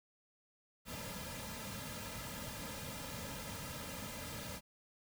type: noise with comb filter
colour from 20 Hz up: pink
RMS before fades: -45 dBFS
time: 0.85-4.61 s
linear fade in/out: 50 ms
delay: 2.7 ms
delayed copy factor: -0.85
effects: none